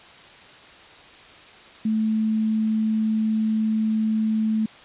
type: tone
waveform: sine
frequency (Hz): 218.6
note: A3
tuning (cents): -11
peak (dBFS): -19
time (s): 1.85-4.66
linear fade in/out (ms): 5
effects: white hiss -46 dBFS RMS until 4.84 s + resampled to 8000 Hz